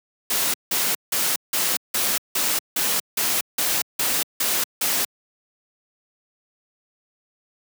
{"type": "noise bursts", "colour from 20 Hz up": "white", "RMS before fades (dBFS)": -22, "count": 12, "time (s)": [0.3, 5.05], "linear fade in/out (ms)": 5, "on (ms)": 240, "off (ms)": 170, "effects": ["high-pass 150 Hz 12 dB/octave"]}